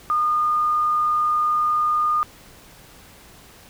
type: tone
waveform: sine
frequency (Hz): 1220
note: D#6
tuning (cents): -34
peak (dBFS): -17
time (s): 0.1-2.23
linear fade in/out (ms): 0
effects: pink hiss -47 dBFS RMS until 3.69 s